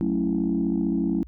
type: chord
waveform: sine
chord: F# minor seventh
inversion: none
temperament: equal with one note detuned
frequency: 185 / 220 / 276.1 / 329.6 Hz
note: F#3 / A3 / C#4 / E4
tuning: 0 / 0 / -7 / 0 cents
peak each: -26 dBFS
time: 0.01-1.23 s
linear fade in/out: 0 ms
effects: tanh soft clip ceiling -14 dBFS + added 60 Hz sine -41 dBFS peak until 1.27 s